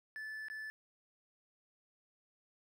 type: tone with dropouts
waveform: triangle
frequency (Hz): 1744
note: A6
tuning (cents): -16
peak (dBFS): -40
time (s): 0.16-0.7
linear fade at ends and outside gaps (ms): 0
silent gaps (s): 0.484-0.5
effects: none